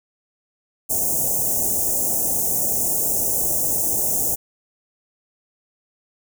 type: band-stop noise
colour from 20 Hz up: white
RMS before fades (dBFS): -21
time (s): 0.89-4.36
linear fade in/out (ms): 20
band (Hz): 790 to 6300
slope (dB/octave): 48
effects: none